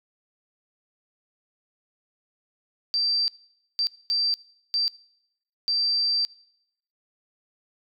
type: tone bursts at uneven times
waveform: sine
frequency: 4687 Hz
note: D8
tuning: 4 cents flat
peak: -21 dBFS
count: 5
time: 2.94-3.28 / 3.79-3.87 / 4.1-4.34 / 4.74-4.88 / 5.68-6.25 s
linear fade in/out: 0 ms
effects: noise-tail reverb RT60 0.8 s tail -23 dB re dry